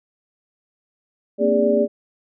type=tone cluster; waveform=sine; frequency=230.6 / 258.4 / 286.4 / 408.6 / 583 Hz; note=A#3 / C4 / D4 / G#4 / D5; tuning=-19 / -21 / -43 / -28 / -13 cents; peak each=-21 / -26 / -27 / -19 / -18 dBFS; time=1.38-1.88 s; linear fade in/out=50 ms; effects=none